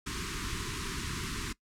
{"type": "band-stop noise", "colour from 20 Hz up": "pink", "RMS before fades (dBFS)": -36, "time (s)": [0.06, 1.53], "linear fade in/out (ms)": 10, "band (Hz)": [420, 960], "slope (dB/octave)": 96, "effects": ["noise-tail reverb RT60 0.1 s tail -20 dB re dry", "low-pass 9000 Hz 12 dB/octave"]}